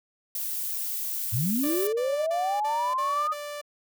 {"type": "noise", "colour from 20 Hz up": "violet", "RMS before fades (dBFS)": -31, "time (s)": [0.35, 1.87], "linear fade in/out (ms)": 2}
{"type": "linear sweep", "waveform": "sine", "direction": "up", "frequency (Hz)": [98, 1258], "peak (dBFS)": -24, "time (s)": [1.32, 3.34], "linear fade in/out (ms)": 20}
{"type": "tone bursts", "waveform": "sawtooth", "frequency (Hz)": 587, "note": "D5", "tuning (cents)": -1, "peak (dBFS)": -30, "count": 6, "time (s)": [1.63, 3.615], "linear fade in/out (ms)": 10, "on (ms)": 300, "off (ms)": 37}
{"effects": []}